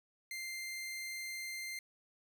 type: tone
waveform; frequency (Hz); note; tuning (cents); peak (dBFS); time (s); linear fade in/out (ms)
sawtooth; 2093; C7; 0; -37; 0.31-1.79; 2
effects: none